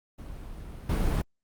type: noise with level steps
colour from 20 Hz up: brown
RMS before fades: -41 / -25 dBFS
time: 0.18-1.22 s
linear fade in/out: 10 ms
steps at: 0.89 s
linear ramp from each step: 5 ms
effects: Opus 32 kbps